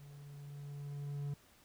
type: tone with level ramp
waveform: triangle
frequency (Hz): 143.2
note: D3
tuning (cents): -43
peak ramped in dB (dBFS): -50 to -34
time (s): 0-1.34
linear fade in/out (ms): 5
effects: pink hiss -65 dBFS RMS until 1.64 s